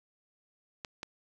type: clicks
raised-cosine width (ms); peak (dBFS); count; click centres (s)
0.2; -21; 2; 0.848 / 1.031
effects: none